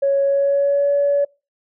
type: tone with pitch glide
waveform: sine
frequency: 554.4 to 569 Hz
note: C#5 to C#5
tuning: 0 to +45 cents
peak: -13 dBFS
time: 0.02-1.25 s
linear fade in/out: 10 ms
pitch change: +45 cents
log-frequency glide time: 0.23-0.92 s
effects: noise-tail reverb RT60 0.3 s tail -26 dB re dry + tanh soft clip ceiling -9 dBFS